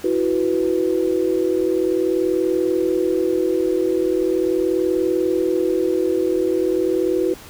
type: chord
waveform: sine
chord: E suspended second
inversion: none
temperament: equal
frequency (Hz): 329.6 / 370 / 493.9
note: E4 / F#4 / B4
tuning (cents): 0 / 0 / 0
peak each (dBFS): -21 / -19 / -23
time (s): 0.04-7.34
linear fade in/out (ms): 5
effects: pink hiss -41 dBFS RMS until 7.49 s